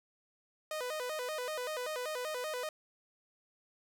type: tone with vibrato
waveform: sawtooth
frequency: 554.4 Hz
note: C#5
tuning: in tune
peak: -32 dBFS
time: 0.71-2.69 s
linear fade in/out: 2 ms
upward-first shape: square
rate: 5.2 Hz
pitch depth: 190 cents each way
effects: none